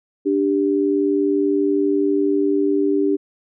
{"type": "tone pair together", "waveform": "sine", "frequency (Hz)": [293.7, 393.9], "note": ["D4", "G4"], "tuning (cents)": [0, 8], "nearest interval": "perfect fourth", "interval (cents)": 508, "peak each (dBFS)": -18, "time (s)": [0.25, 3.17], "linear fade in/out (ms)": 20, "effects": []}